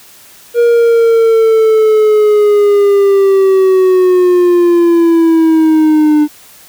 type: linear sweep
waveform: triangle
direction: down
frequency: 475.5 to 297.8 Hz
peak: -3 dBFS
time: 0.54-6.28 s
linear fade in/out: 50 ms
effects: white hiss -39 dBFS RMS until 6.68 s